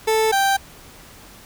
30% pulse tone pair in turn, 440 / 784 Hz, A4 / G5, 0 / 0 cents, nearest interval minor seventh, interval 1000 cents, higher second, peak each -13 dBFS, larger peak neither, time 0.07-0.32 / 0.32-0.57 s, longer neither, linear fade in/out 10 ms, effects pink hiss -44 dBFS RMS until 1.45 s

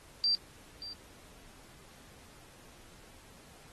sine tone with echo, 4699 Hz, D8, in tune, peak -25 dBFS, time 0.24-0.35 s, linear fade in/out 0 ms, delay 580 ms, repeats 1, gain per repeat -15 dB, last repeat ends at 0.93 s, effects pink hiss -57 dBFS RMS until 3.72 s + AAC 32 kbps

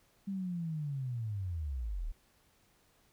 sine linear sweep, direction down, 199.6 to 32.7 Hz, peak -34 dBFS, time 0.27-2.12 s, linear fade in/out 10 ms, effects pink hiss -69 dBFS RMS until 3.12 s

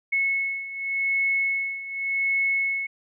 sine beating tone pair, 2193 / 2193.87 Hz, C#7 / C#7, -19 / -19 cents, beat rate 0.87 Hz, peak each -28 / -24 dBFS, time 0.12-2.87 s, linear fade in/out 10 ms, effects none

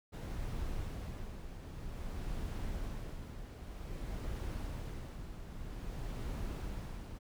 brown noise with tremolo, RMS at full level -39 dBFS, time 0.12-7.19 s, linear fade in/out 20 ms, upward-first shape sine, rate 0.52 Hz, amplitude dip 55%, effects none

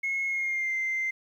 sine tone with pitch glide, 2171 to 2083 Hz, C#7 to C7, -37 to -8 cents, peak -25 dBFS, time 0.03-1.11 s, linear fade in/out 10 ms, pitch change -71 cents, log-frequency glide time 0.26-0.75 s, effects tanh soft clip ceiling -23 dBFS + 10-bit

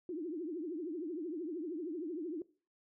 sine tone with vibrato, 329.6 Hz, E4, in tune, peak -37 dBFS, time 0.09-2.42 s, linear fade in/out 2 ms, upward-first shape triangle, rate 13 Hz, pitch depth 240 cents each way, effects noise-tail reverb RT60 0.4 s tail -21 dB re dry

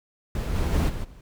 brown noise with level steps, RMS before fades -27 / -24 / -21 / -31 / -46 dBFS, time 0.35-1.21 s, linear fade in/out 2 ms, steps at 0.54 / 0.72 / 0.88 / 1.03 s, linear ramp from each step 20 ms, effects none

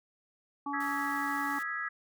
harmonic tone, 284 Hz, C#4, 42 cents sharp, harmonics 1 / 3 / 4, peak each -37 / -37 / -37 dBFS, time 0.66-1.59 s, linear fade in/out 5 ms
sine chord, E major seventh, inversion third, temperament equal with one note detuned, 1244.5 / 1318.5 / 1661.2 / 1951.7 Hz, D#6 / E6 / G#6 / B6, 0 / 0 / 0 / -21 cents, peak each -41 / -40 / -36 / -38 dBFS, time 0.73-1.89 s, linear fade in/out 10 ms
white noise, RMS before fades -50 dBFS, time 0.8-1.63 s, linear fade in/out 5 ms
effects none

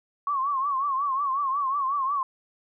sine tone with vibrato, 1103 Hz, C#6, 9 cents flat, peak -23 dBFS, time 0.27-2.23 s, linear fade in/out 2 ms, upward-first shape triangle, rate 5.5 Hz, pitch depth 120 cents each way, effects none

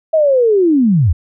sine linear sweep, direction down, 651 to 69.3 Hz, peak -8 dBFS, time 0.13-1.13 s, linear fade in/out 10 ms, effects none

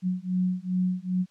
sine beating tone pair, 181.8 / 184.3 Hz, F#3 / F#3, -30 / -7 cents, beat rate 2.5 Hz, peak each -27 dBFS, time 0.02-1.26 s, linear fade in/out 50 ms, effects white hiss -65 dBFS RMS until 1.3 s + low-pass 6000 Hz 12 dB/octave

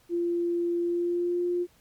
sine tone with pitch glide, 344.8 to 352.5 Hz, F4 to F4, -22 to +16 cents, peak -24 dBFS, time 0.09-1.67 s, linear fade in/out 50 ms, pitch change +38 cents, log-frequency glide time 0.8-1.45 s, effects pink hiss -62 dBFS RMS until 1.8 s + MP3 96 kbps

